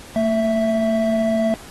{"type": "tone pair together", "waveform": "triangle", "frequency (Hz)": [225, 659.3], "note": ["A3", "E5"], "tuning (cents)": [39, 0], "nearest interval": "octave + perfect fifth", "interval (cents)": 1861, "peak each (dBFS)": -17, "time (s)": [0.16, 1.54], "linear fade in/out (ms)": 0, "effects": ["pink hiss -41 dBFS RMS until 1.7 s", "AAC 32 kbps"]}